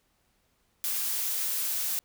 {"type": "noise", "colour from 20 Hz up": "blue", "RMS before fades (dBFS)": -30, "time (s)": [0.84, 1.99], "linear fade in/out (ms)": 0, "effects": ["pink hiss -71 dBFS RMS until 2.04 s"]}